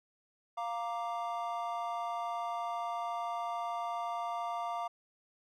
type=chord; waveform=triangle; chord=Bb major; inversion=second; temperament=equal; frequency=698.5 / 932.3 / 1174.7 Hz; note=F5 / Bb5 / D6; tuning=0 / 0 / 0 cents; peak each=-35 / -38 / -38 dBFS; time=0.57-4.88 s; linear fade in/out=10 ms; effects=none